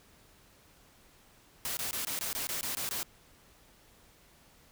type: noise bursts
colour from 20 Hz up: white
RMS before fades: -35 dBFS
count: 10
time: 1.65-3.03 s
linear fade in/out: 0 ms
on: 120 ms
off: 20 ms
effects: pink hiss -61 dBFS RMS until 4.71 s